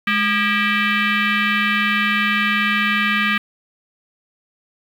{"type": "tone with frequency modulation", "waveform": "sine", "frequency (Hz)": 209.3, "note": "G#3", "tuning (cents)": 14, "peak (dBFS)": -15, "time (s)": [0.07, 3.38], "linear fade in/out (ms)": 5, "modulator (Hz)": 711, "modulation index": 3.8, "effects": ["7-bit"]}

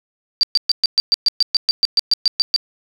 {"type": "tone bursts", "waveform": "sine", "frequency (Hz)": 4668, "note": "D8", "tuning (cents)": -11, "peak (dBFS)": -10, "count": 16, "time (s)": [0.41, 2.562], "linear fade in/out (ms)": 0, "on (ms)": 22, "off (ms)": 120, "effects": []}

